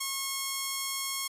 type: tone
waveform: 5% pulse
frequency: 1087 Hz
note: C#6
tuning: 34 cents flat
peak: -19 dBFS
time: 0-1.28 s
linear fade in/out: 10 ms
effects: resampled to 32000 Hz